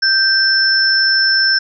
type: tone pair together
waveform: sine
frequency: 1568 / 5331 Hz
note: G6 / E8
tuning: 0 / +19 cents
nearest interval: octave + major sixth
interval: 2119 cents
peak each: -13 dBFS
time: 0.02-1.59 s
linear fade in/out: 10 ms
effects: none